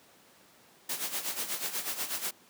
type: noise with tremolo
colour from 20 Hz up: white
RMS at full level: -32 dBFS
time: 0.89-2.31 s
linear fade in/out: 5 ms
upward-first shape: sine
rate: 8.2 Hz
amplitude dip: 70%
effects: pink hiss -59 dBFS RMS until 2.49 s + high-pass 200 Hz 12 dB/octave